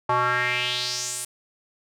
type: tone with band-pass filter sweep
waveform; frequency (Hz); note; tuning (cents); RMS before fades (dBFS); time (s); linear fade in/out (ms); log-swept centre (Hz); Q
square; 123.6; B2; +2; -25; 0.09-1.25; 5; 950 to 9800; 3.5
effects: none